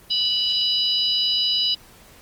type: harmonic tone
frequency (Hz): 985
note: B5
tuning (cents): -5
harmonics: 3 / 4 / 5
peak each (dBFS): -22 / -23 / -24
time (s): 0.1-1.75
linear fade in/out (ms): 10
effects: pink hiss -49 dBFS RMS until 2.21 s + Opus 24 kbps